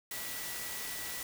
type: tone in noise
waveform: sine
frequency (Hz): 1951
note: B6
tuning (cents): -22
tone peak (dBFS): -47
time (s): 0.11-1.23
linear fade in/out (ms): 2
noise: white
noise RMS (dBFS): -40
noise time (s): 0.11-1.23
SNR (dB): -10
effects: none